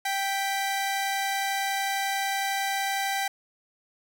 sawtooth tone pair together, 783.4 / 1974 Hz, G5 / B6, -1 / -1 cents, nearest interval octave + major third, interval 1600 cents, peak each -23 / -29 dBFS, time 0.05-3.28 s, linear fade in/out 5 ms, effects none

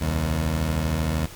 20% pulse beating tone pair, 66.5 / 79.5 Hz, C2 / D#2, +29 / +38 cents, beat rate 13 Hz, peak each -25 / -18 dBFS, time 0.01-1.26 s, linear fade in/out 5 ms, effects pink hiss -42 dBFS RMS until 1.35 s

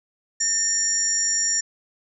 sine tone cluster, 1802 / 5620 / 7150 Hz, A6 / F8 / A8, +41 / +10 / +27 cents, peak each -31 / -23 / -22 dBFS, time 0.4-1.61 s, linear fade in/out 10 ms, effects none

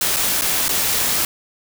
white noise with dropouts, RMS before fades -19 dBFS, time 0.01-1.25 s, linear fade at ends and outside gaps 2 ms, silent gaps 0.163-0.167 / 0.412-0.419 / 0.683-0.691 s, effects none

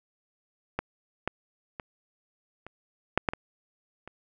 clicks, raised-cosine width 0.5 ms, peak -13 / -13 / -21 / -27 / -6 / -8 / -18 / -27 dBFS, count 8, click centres 0.79 / 1.276 / 1.798 / 2.666 / 3.176 / 3.288 / 3.335 / 4.076 s, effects none

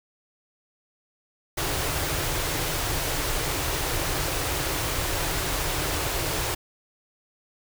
pink band-stop noise, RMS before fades -27 dBFS, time 1.57-6.55 s, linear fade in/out 10 ms, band 170 to 270 Hz, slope 96 dB/octave, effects none

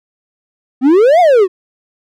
triangle exponential two-way sweep, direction up then down, 244.2 to 740 to 351.9 Hz, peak -3 dBFS, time 0.81-1.48 s, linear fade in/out 50 ms, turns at 1.2 s, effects none

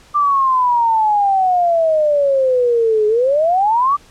sine exponential two-way sweep, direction down then up, 1190 to 419.4 to 1190 Hz, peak -11 dBFS, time 0.14-3.97 s, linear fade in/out 20 ms, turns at 3.07 s, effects pink hiss -47 dBFS RMS until 4.1 s + low-pass 9000 Hz 12 dB/octave

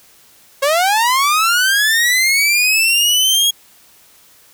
sawtooth linear sweep, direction up, 536 to 3315 Hz, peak -8 dBFS, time 0.62-3.51 s, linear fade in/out 10 ms, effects white hiss -48 dBFS RMS until 4.53 s

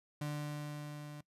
35% pulse tone with level ramp, 148.1 Hz, D3, 15 cents sharp, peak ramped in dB -34 to -44 dBFS, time 0.21-1.21 s, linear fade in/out 5 ms, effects noise-tail reverb RT60 0.1 s tail -21 dB re dry + resampled to 32000 Hz

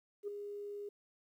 sine tone with ADSR envelope, 409 Hz, G#4, 26 cents flat, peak -34 dBFS, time 0.23-0.89 s, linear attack 48 ms, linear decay 6 ms, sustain -7 dB, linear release 5 ms, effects tanh soft clip ceiling -31 dBFS + 12-bit

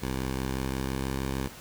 10% pulse tone with pitch glide, 65.41 to 66.71 Hz, C2 to C2, 0 to +34 cents, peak -21 dBFS, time 0.02-1.48 s, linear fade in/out 10 ms, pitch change +34 cents, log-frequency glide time 0.29-1.16 s, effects pink hiss -46 dBFS RMS until 1.6 s

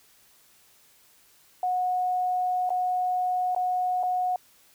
sine tone with dropouts, 730 Hz, F#5, 24 cents flat, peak -23 dBFS, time 1.63-4.36 s, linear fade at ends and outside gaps 2 ms, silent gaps 2.693-2.703 / 3.549-3.562 / 4.03-4.034 s, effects white hiss -59 dBFS RMS until 4.74 s

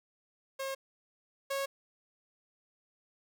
sawtooth tone pair in turn, 539 / 549.4 Hz, C#5 / C#5, -49 / -16 cents, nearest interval unison, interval 33 cents, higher second, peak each -31 / -28 dBFS, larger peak second, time 0.59-0.75 / 1.5-1.66 s, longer neither, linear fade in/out 10 ms, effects none

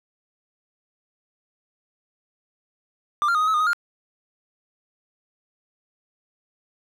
triangle tone with pitch steps, 1188 / 1387 / 1240 / 1255 / 1292 / 1224 / 1260 / 1408 Hz, D6 / F6 / D#6 / D#6 / E6 / D#6 / D#6 / F6, +20 / -12 / -6 / +15 / -35 / -29 / +21 / +14 cents, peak -16 dBFS, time 3.22-3.732 s, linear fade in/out 0 ms, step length 64 ms, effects none

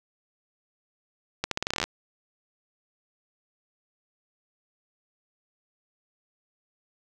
accelerating click train, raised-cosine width 0.2 ms, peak -9 dBFS, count 13, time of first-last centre 1.44-1.84 s, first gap 73 ms, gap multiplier 0.84, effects none

